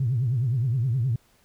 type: tone with vibrato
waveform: sine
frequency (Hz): 123.47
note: B2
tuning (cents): 0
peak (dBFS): -20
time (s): 0-1.16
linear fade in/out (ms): 5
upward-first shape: triangle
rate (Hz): 9.6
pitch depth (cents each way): 230
effects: tanh soft clip ceiling -16 dBFS + pink hiss -62 dBFS RMS until 1.44 s